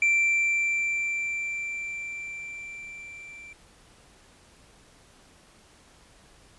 triangle tone with level ramp, 2349 Hz, D7, in tune, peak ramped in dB -17 to -41 dBFS, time 0.02-3.53 s, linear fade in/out 2 ms, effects pink hiss -56 dBFS RMS until 6.58 s + resampled to 24000 Hz

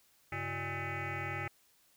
sine tone with frequency modulation, 1055 Hz, C6, 14 cents sharp, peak -34 dBFS, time 0.32-1.48 s, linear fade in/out 5 ms, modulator 239 Hz, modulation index 5.6, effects tanh soft clip ceiling -31 dBFS + white hiss -68 dBFS RMS until 1.96 s

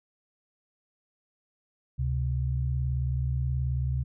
sine tone pair together, 70.4 / 129.04 Hz, C#2 / C3, +27 / -24 cents, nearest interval minor seventh, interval 1049 cents, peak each -28 dBFS, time 1.98-4.04 s, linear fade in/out 20 ms, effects none

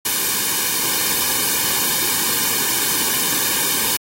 white noise with comb filter, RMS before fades -19 dBFS, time 0.05-3.97 s, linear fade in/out 5 ms, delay 1.5 ms, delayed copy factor -0.85, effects AAC 48 kbps

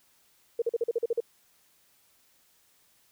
sine tone bursts, 466.2 Hz, A#4, in tune, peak -23 dBFS, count 9, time 0.59-1.204 s, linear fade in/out 5 ms, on 30 ms, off 43 ms, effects white hiss -65 dBFS RMS until 3.11 s

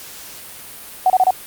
sine tone bursts, 745 Hz, F#5, 12 cents sharp, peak -9 dBFS, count 4, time 1.06-1.307 s, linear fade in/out 2 ms, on 40 ms, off 29 ms, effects white hiss -36 dBFS RMS until 1.46 s + Opus 48 kbps

